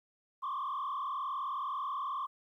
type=tone with frequency modulation; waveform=sine; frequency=1108.7 Hz; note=C#6; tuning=in tune; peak=-32 dBFS; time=0.42-2.27 s; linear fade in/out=20 ms; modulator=39 Hz; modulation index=1.9; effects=tanh soft clip ceiling -31 dBFS + 12-bit